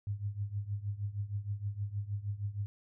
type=tone with tremolo; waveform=sine; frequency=102 Hz; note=G#2; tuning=31 cents flat; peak=-30 dBFS; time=0.07-2.66 s; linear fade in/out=0 ms; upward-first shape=triangle; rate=6.4 Hz; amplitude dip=90%; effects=none